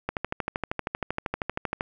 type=click train; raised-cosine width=0.5 ms; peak=-12 dBFS; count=23; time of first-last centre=0.09-1.809 s; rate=12.8 Hz; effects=none